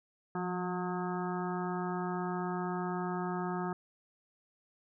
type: harmonic tone with a mistuned harmonic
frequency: 180.8 Hz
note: F#3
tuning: 40 cents flat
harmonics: 1 / 2 / 4 / 5 / 6 / 7 / 8 / 9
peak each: -36 / -38 / -41 / -42 / -48 / -42 / -55 / -48 dBFS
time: 0.35-3.73 s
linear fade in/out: 2 ms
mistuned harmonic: 1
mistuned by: -38 cents
effects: none